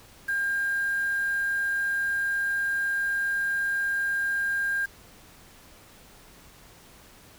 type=tone with quantisation; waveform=sine; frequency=1604 Hz; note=G6; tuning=39 cents sharp; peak=-24 dBFS; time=0.28-4.86 s; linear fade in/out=10 ms; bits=7; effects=pink hiss -52 dBFS RMS until 7.38 s